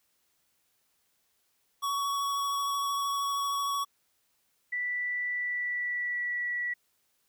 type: tone with vibrato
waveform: square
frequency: 1122 Hz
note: C#6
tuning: 21 cents sharp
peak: -29 dBFS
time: 1.82-3.85 s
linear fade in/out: 20 ms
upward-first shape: sine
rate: 13 Hz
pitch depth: 11 cents each way
type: tone with pitch glide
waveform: sine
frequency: 1969 to 1944.1 Hz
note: B6 to B6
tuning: -6 to -28 cents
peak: -29 dBFS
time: 4.72-6.74 s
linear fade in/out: 10 ms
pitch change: -22 cents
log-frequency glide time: 5.31-6.47 s
effects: white hiss -73 dBFS RMS until 7.28 s